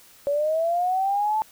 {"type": "linear sweep", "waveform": "sine", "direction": "up", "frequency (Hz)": [561, 880], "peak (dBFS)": -20, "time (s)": [0.27, 1.42], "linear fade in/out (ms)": 0, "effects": ["white hiss -52 dBFS RMS until 1.51 s"]}